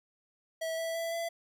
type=tone with pitch steps; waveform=square; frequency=650 / 657.2 / 664.4 / 671.8 Hz; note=E5 / E5 / E5 / E5; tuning=-24 / -5 / +13 / +33 cents; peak=-33 dBFS; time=0.61-1.29 s; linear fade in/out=10 ms; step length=170 ms; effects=12-bit